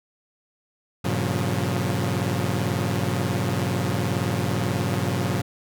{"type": "chord", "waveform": "sawtooth", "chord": "G half-diminished seventh", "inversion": "none", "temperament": "equal with one note detuned", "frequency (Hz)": [98, 116.54, 138.59, 178.59], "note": ["G2", "Bb2", "Db3", "F3"], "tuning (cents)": [0, 0, 0, 39], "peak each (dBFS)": -24, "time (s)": [1.04, 5.42], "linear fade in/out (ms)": 10, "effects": []}